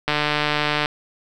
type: click train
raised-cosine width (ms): 0.3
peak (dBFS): -4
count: 117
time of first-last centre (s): 0.08-0.859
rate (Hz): 149
effects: none